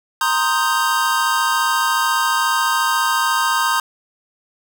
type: chord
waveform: square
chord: C minor seventh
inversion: third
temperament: equal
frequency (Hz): 932.3 / 1046.5 / 1244.5 / 1568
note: Bb5 / C6 / Eb6 / G6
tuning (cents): 0 / 0 / 0 / 0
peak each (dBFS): -22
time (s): 0.21-3.8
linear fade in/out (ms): 2
effects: none